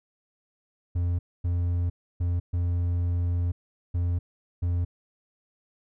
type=tone bursts at uneven times; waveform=triangle; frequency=87.31 Hz; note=F2; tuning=in tune; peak=-21 dBFS; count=6; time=0.95-1.19 / 1.44-1.9 / 2.2-2.4 / 2.53-3.52 / 3.94-4.19 / 4.62-4.85 s; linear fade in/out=10 ms; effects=none